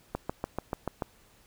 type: click train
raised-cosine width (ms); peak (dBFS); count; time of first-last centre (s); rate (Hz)
1; -16; 7; 0.15-1.022; 6.88
effects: pink hiss -61 dBFS RMS until 1.46 s